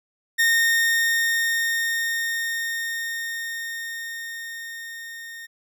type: tone with level ramp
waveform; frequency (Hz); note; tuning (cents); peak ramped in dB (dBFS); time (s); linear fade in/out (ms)
40% pulse; 1839; A#6; -24; -15 to -35; 0.38-5.47; 20
effects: none